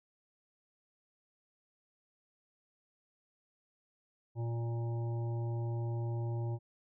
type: harmonic tone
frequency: 116.8 Hz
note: A#2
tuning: 4 cents sharp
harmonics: 1 / 3 / 5 / 7 / 8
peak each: -33 / -44 / -50 / -51 / -56 dBFS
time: 4.35-6.59 s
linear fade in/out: 50 ms
effects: none